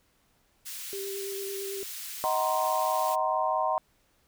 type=high-pass noise; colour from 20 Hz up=white; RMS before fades=-39 dBFS; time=0.65-3.16 s; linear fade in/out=20 ms; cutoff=2100 Hz; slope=12 dB/octave
type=tone with vibrato; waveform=sine; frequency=393.3 Hz; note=G4; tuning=6 cents sharp; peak=-34 dBFS; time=0.93-1.83 s; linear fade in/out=0 ms; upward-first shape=square; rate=9 Hz; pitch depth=12 cents each way
type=chord; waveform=sine; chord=C half-diminished seventh; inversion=first; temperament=just; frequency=627.9 / 753.5 / 941.9 / 1046.5 Hz; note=Eb5 / Gb5 / Bb5 / C6; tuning=+16 / +31 / +18 / 0 cents; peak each=-30 dBFS; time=2.24-3.78 s; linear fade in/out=0 ms
effects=pink hiss -68 dBFS RMS until 4.27 s